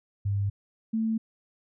sine tone pair in turn, 100.2 / 222.5 Hz, G2 / A3, +38 / +20 cents, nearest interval octave + major second, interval 1382 cents, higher second, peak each -24 dBFS, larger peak neither, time 0.25-0.5 / 0.93-1.18 s, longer neither, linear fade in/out 10 ms, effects none

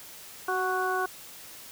harmonic tone with a mistuned harmonic, 370 Hz, F#4, in tune, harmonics 1 / 2 / 3 / 4, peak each -31 / -31 / -31 / -31 dBFS, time 0.48-1.06 s, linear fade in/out 5 ms, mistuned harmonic 1, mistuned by +18 cents, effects white hiss -46 dBFS RMS until 1.71 s

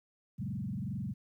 sine tone with frequency modulation, 160.6 Hz, E3, 45 cents flat, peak -34 dBFS, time 0.38-1.14 s, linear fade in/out 20 ms, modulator 22.3 Hz, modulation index 2.6, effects 12-bit

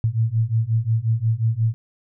sine beating tone pair, 110 / 115.6 Hz, A2 / A#2, 0 / -14 cents, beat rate 5.6 Hz, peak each -21 / -20 dBFS, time 0.04-1.74 s, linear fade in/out 0 ms, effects none

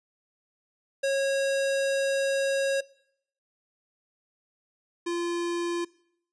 square tone pair in turn, 547 / 344.6 Hz, C#5 / F4, -23 / -23 cents, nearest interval minor sixth, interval 800 cents, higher first, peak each -24 / -28 dBFS, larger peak first, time 1.03-2.81 / 5.06-5.85 s, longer first, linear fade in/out 10 ms, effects noise-tail reverb RT60 0.7 s tail -22 dB re dry + resampled to 22050 Hz

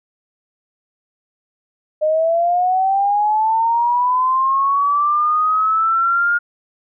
sine linear sweep, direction up, 609 to 1424 Hz, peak -13 dBFS, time 2.01-6.39 s, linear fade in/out 20 ms, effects none

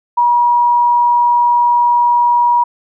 sine tone, 960 Hz, B5, 49 cents flat, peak -8 dBFS, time 0.17-2.64 s, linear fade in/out 10 ms, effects none

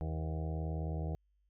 harmonic tone with a mistuned harmonic, 79.2 Hz, D#2, 31 cents sharp, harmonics 1 / 2 / 4 / 5 / 6 / 7 / 8 / 9 / 10, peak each -36 / -39 / -48 / -51 / -49 / -55 / -51 / -51 / -56 dBFS, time 0.01-1.15 s, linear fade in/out 0 ms, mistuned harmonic 7, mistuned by -48 cents, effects added 50 Hz sine -70 dBFS peak until 1.49 s

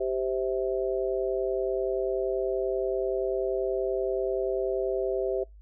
harmonic tone, 130.4 Hz, C3, 5 cents flat, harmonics 3 / 4 / 5, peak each -28 / -31 / -32 dBFS, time 0-5.44 s, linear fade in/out 10 ms, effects noise-tail reverb RT60 0.2 s tail -26 dB re dry + added 51 Hz sine -47 dBFS peak until 5.61 s

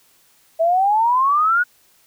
sine exponential sweep, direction up, 643 to 1480 Hz, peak -13 dBFS, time 0.59-1.64 s, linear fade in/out 20 ms, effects white hiss -56 dBFS RMS until 2.06 s

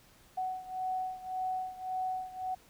sine beating tone pair, 745 / 746.8 Hz, F#5 / F#5, +12 / +16 cents, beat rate 1.8 Hz, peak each -35 / -38 dBFS, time 0.37-2.55 s, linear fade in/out 10 ms, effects pink hiss -61 dBFS RMS until 2.69 s

